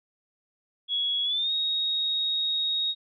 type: tone with pitch glide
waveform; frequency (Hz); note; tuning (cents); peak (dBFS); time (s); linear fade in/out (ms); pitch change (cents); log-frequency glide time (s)
sine; 3349 to 3759; G#7 to A#7; +14 to +14; -24; 0.88-2.95; 50; +200; 1.24-1.52
effects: none